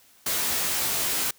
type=noise with comb filter; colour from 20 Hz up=white; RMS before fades=-26 dBFS; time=0.26-1.31 s; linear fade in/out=5 ms; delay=15 ms; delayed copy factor=+0.6; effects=white hiss -57 dBFS RMS until 1.38 s + high-pass 60 Hz 12 dB/octave